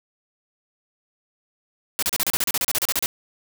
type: noise bursts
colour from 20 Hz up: white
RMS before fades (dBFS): -22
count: 16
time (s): 1.99-3.06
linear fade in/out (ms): 0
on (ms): 35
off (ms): 34
effects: none